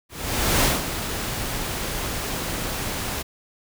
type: noise with ADSR envelope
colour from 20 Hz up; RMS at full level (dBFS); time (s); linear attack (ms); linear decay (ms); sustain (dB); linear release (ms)
pink; -18; 0.09-3.23; 550; 170; -10; 17
effects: none